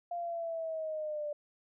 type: linear sweep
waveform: sine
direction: down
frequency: 698.5 to 587.3 Hz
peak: -34 dBFS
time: 0.11-1.33 s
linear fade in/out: 5 ms
effects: none